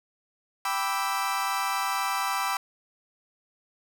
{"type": "chord", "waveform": "35% pulse", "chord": "E minor seventh", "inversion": "first", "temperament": "equal", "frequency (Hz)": [784, 987.8, 1174.7, 1318.5], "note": ["G5", "B5", "D6", "E6"], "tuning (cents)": [0, 0, 0, 0], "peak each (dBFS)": [-30, -29, -30, -31], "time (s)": [0.65, 2.57], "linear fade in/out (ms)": 2, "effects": []}